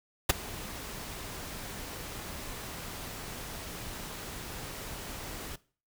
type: noise with ADSR envelope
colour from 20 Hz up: pink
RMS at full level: -19 dBFS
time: 0.29-5.56 s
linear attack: 9 ms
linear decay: 15 ms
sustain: -22 dB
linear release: 7 ms
effects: noise-tail reverb RT60 0.4 s tail -20 dB re dry